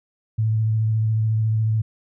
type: tone with vibrato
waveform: sine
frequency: 110 Hz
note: A2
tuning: in tune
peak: -17 dBFS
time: 0.38-1.82 s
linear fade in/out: 10 ms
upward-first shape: sine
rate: 14 Hz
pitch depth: 21 cents each way
effects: none